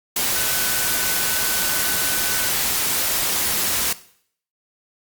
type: tone in noise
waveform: sine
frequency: 1504 Hz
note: F#6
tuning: 28 cents sharp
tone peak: -31 dBFS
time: 0.35-2.48 s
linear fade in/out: 5 ms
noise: white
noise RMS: -21 dBFS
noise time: 0.16-3.93 s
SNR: -13 dB
effects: noise-tail reverb RT60 0.6 s tail -17 dB re dry + Opus 48 kbps